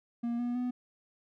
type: tone with pitch steps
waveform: triangle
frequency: 236.1 / 241.9 / 247.8 Hz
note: A#3 / B3 / B3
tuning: +22 / -36 / +6 cents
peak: -28 dBFS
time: 0.23-0.71 s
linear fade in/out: 10 ms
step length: 160 ms
effects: none